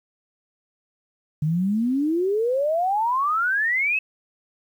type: exponential sweep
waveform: sine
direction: up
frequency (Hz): 147.7 to 2637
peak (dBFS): -19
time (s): 1.42-3.99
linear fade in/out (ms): 5
effects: 9-bit